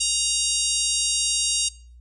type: harmonic tone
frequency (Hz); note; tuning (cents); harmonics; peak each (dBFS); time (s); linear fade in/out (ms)
938; A#5; +11; 3 / 4 / 5 / 6 / 7 / 8 / 9 / 10; -29 / -29 / -29 / -29 / -29 / -29 / -29 / -29; 0-1.69; 10
effects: noise-tail reverb RT60 0.5 s tail -23 dB re dry + added 60 Hz sine -44 dBFS peak until 2 s